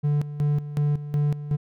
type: tone with tremolo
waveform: triangle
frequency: 146.83 Hz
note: D3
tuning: in tune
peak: -17 dBFS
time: 0.03-1.57 s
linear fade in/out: 20 ms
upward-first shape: square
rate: 2.7 Hz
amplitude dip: 75%
effects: none